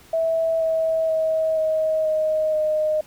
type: tone with pitch steps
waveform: sine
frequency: 653 / 645.5 / 638.1 / 630.8 / 623.5 / 616.3 Hz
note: E5 / E5 / D#5 / D#5 / D#5 / D#5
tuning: -17 / -37 / +44 / +24 / +3 / -17 cents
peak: -18 dBFS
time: 0.13-3.01 s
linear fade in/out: 5 ms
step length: 480 ms
effects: pink hiss -50 dBFS RMS until 3.06 s